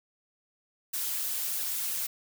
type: noise with flanger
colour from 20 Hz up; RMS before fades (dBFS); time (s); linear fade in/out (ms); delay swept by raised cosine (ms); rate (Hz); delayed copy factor
blue; -32; 0.93-2.07; 10; 0.88 to 6.88; 3; -0.8
effects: none